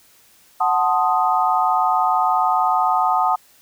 sine chord, F# diminished seventh, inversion none, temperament equal, 740 / 880 / 1046.5 / 1244.5 Hz, F#5 / A5 / C6 / Eb6, 0 / 0 / 0 / 0 cents, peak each -19 / -20 / -25 / -20 dBFS, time 0.6-3.36 s, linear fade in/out 10 ms, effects white hiss -53 dBFS RMS until 3.61 s

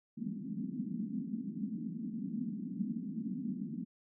white band-pass noise, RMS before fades -39 dBFS, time 0.17-3.85 s, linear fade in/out 20 ms, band 180 to 250 Hz, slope 48 dB/octave, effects none

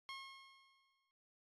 15% pulse tone with exponential decay, 1080 Hz, C#6, 45 cents flat, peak -38 dBFS, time 0.09-1.11 s, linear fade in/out 0 ms, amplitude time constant 220 ms, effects low-pass 6000 Hz 12 dB/octave + AAC 64 kbps

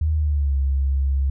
sine tone with pitch glide, 77.78 to 68.1 Hz, D#2 to C#2, 0 to -30 cents, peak -17 dBFS, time 0.01-1.3 s, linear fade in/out 5 ms, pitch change -230 cents, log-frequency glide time 0.14-0.56 s, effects none

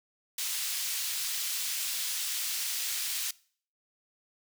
pink high-pass noise, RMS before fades -33 dBFS, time 0.38-3.31 s, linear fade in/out 5 ms, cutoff 3400 Hz, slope 12 dB/octave, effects noise-tail reverb RT60 0.5 s tail -22 dB re dry

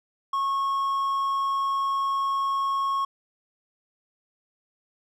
triangle tone, 1095 Hz, C#6, 22 cents flat, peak -21 dBFS, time 0.33-3.05 s, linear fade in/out 5 ms, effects none

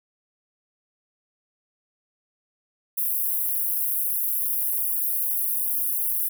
pink high-pass noise, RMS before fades -25 dBFS, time 2.97-6.29 s, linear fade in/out 10 ms, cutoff 11000 Hz, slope 48 dB/octave, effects none

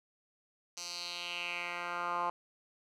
10% pulse tone with band-pass filter sweep, 174.61 Hz, F3, in tune, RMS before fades -38 dBFS, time 0.77-2.3 s, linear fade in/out 2 ms, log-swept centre 5700 to 1000 Hz, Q 3.2, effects none

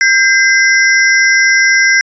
square ring-modulated tone, 1820 Hz, A#6, 42 cents flat, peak -4 dBFS, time 0.01-2.01 s, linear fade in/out 0 ms, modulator 228 Hz, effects resampled to 16000 Hz

